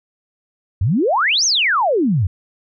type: exponential two-way sweep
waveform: sine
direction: up then down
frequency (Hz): 82.41 to 6600 to 82.41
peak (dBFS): -13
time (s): 0.81-2.27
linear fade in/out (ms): 5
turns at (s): 1.45
effects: none